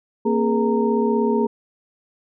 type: tone cluster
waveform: sine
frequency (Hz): 231.7 / 267.8 / 416.2 / 477.2 / 924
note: A#3 / C4 / G#4 / A#4 / A#5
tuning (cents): -10 / +40 / +4 / +41 / -16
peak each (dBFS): -20 / -28 / -20 / -27 / -26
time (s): 0.25-1.47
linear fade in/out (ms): 10
effects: none